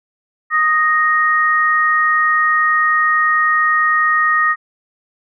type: tone pair together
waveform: sine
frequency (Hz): 1244.5 / 1864.6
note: D#6 / A#6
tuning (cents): 0 / 0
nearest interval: perfect fifth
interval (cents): 700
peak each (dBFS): -14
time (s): 0.5-4.56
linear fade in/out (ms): 50
effects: none